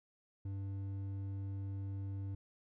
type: tone with hard clipping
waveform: sine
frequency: 98 Hz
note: G2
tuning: in tune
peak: -40 dBFS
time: 0.45-2.35 s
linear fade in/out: 5 ms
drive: 6 dB
effects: none